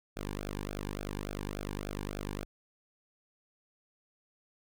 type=tone with flanger; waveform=sawtooth; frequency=50 Hz; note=G1; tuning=35 cents sharp; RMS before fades=-39 dBFS; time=0.16-2.45 s; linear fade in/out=10 ms; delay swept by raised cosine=1 to 1.55 ms; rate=3.5 Hz; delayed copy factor=-0.85; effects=none